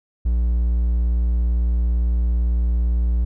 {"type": "tone", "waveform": "triangle", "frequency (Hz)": 58.9, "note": "A#1", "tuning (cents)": 19, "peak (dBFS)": -14, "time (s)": [0.25, 3.25], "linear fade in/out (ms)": 10, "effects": []}